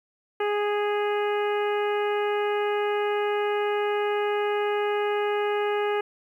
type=harmonic tone; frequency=414 Hz; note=G#4; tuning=5 cents flat; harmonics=1 / 2 / 3 / 4 / 5 / 6 / 7; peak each=-24 / -30 / -34 / -36 / -38 / -40 / -41 dBFS; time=0.4-6.01 s; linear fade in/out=5 ms; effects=10-bit